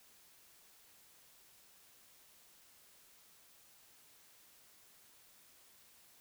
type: silence
effects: white hiss -64 dBFS RMS until 6.2 s